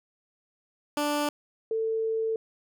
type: tone pair in turn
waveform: 15% pulse / sine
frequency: 293.7 / 445.8 Hz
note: D4 / A4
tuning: 0 / +23 cents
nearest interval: perfect fifth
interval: 723 cents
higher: second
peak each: -19 / -25 dBFS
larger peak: first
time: 0.97-1.29 / 1.71-2.36 s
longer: second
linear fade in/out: 2 ms
effects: none